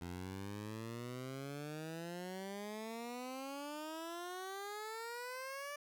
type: exponential sweep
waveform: 15% pulse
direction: up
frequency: 85.8 to 586 Hz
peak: -37 dBFS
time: 0.01-5.76 s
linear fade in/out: 5 ms
effects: none